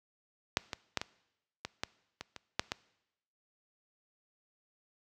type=clicks; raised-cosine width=0.2 ms; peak=-8 / -18 / -12 / -18 / -19 / -15 / -22 / -26 / -10 / -15 dBFS; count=10; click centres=0.571 / 0.732 / 0.973 / 1.015 / 1.65 / 1.835 / 2.21 / 2.363 / 2.595 / 2.719 s; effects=noise-tail reverb RT60 0.9 s tail -22 dB re dry + high-pass 60 Hz 12 dB/octave